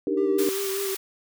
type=chord; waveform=sine; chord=Eb major seventh; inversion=third; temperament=equal; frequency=293.7 / 311.1 / 392 / 466.2 Hz; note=D4 / Eb4 / G4 / Bb4; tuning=0 / 0 / 0 / 0 cents; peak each=-28 / -29 / -26 / -29 dBFS; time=0.07-0.49 s; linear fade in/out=2 ms
type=tone with vibrato; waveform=triangle; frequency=392 Hz; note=G4; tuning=in tune; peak=-25 dBFS; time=0.17-0.95 s; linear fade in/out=5 ms; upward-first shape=sine; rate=5.1 Hz; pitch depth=30 cents each way
type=high-pass noise; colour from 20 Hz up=white; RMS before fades=-32 dBFS; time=0.38-0.97 s; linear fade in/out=10 ms; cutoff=930 Hz; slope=24 dB/octave
effects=none